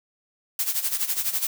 blue noise with tremolo, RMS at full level -23 dBFS, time 0.59-1.47 s, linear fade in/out 2 ms, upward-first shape sine, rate 12 Hz, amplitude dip 75%, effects none

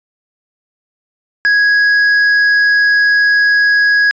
sine tone with tanh clipping, 1661.2 Hz, G#6, in tune, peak -9 dBFS, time 1.45-4.11 s, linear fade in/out 0 ms, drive 7 dB, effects resampled to 16000 Hz

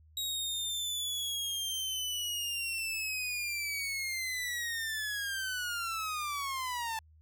sawtooth linear sweep, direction down, 3817 to 876 Hz, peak -30 dBFS, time 0.17-6.99 s, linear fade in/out 2 ms, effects added 78 Hz sine -57 dBFS peak until 7.21 s

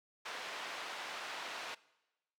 pink band-pass noise, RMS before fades -44 dBFS, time 0.25-1.75 s, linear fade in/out 10 ms, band 740 to 3900 Hz, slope 12 dB/octave, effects noise-tail reverb RT60 1.0 s tail -21 dB re dry

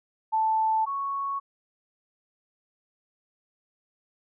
sine tone pair in turn, 880 / 1108.7 Hz, A5 / C#6, 0 / 0 cents, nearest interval major third, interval 400 cents, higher second, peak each -21 / -27 dBFS, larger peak first, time 0.32-0.86 / 0.86-1.4 s, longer neither, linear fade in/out 20 ms, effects none

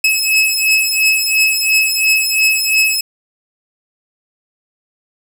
sawtooth beating tone pair, 2579 / 2581.9 Hz, E7 / E7, -39 / -37 cents, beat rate 2.9 Hz, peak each -11 dBFS, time 0.04-3.01 s, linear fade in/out 5 ms, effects 7-bit

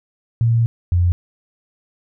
sine tone pair in turn, 115.9 / 87.96 Hz, A#2 / F2, -10 / +13 cents, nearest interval perfect fourth, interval 477 cents, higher first, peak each -12 dBFS, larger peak neither, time 0.41-0.66 / 0.92-1.12 s, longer first, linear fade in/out 0 ms, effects none

